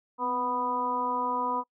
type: harmonic tone with a mistuned harmonic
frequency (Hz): 246.9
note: B3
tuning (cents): 0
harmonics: 1 / 2 / 3 / 4 / 5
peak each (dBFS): -37 / -36 / -39 / -28 / -36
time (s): 0.18-1.64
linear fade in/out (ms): 50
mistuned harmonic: 1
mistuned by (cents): +44
effects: noise-tail reverb RT60 0.1 s tail -24 dB re dry